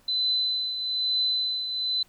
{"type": "tone with tremolo", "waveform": "sine", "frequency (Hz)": 4023, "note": "B7", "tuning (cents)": 31, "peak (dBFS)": -21, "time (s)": [0.08, 2.03], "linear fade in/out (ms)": 5, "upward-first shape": "triangle", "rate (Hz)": 1.1, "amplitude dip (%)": 60, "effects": ["pink hiss -61 dBFS RMS until 2.08 s"]}